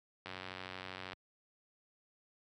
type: click train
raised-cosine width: 0.3 ms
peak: -27 dBFS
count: 82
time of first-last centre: 0.26-1.132 s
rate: 92.9 Hz
effects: high-pass 80 Hz 12 dB/octave